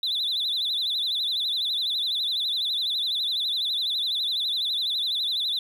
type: tone with vibrato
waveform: sine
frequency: 3729 Hz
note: A#7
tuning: in tune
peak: -22 dBFS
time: 0.03-5.59 s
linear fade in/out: 2 ms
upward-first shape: sine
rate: 12 Hz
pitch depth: 150 cents each way
effects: tanh soft clip ceiling -21 dBFS + 9-bit